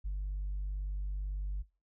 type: tone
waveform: sine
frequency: 49 Hz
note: G1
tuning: in tune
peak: -31 dBFS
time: 0.04-1.63 s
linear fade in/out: 20 ms
effects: noise-tail reverb RT60 0.3 s tail -23 dB re dry + tanh soft clip ceiling -31 dBFS